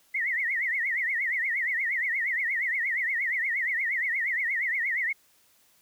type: tone with vibrato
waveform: sine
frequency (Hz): 1998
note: B6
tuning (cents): +20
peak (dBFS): -25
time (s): 0.14-5.13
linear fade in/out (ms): 10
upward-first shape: triangle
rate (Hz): 8.5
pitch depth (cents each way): 200
effects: white hiss -63 dBFS RMS until 5.81 s